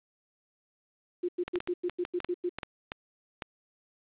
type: tone bursts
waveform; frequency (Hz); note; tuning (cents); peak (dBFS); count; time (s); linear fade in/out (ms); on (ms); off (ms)
sine; 354.6; F4; +26; -27; 9; 1.23-2.494; 10; 56; 95
type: clicks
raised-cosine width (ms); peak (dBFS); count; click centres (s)
0.3; -19; 12; 1.48 / 1.557 / 1.604 / 1.675 / 1.896 / 2.051 / 2.203 / 2.246 / 2.586 / 2.632 / 2.919 / 3.422
effects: resampled to 8000 Hz + 10-bit